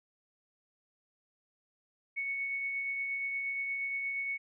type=tone with tremolo; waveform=sine; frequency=2217 Hz; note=C#7; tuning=in tune; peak=-31 dBFS; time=2.16-4.38 s; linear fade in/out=20 ms; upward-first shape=triangle; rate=8.5 Hz; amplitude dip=30%; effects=none